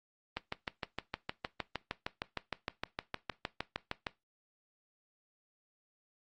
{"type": "click train", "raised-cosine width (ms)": 0.3, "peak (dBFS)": -18, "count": 25, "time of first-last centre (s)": [0.37, 4.068], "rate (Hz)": 6.49, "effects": ["noise-tail reverb RT60 0.2 s tail -18 dB re dry", "Opus 24 kbps"]}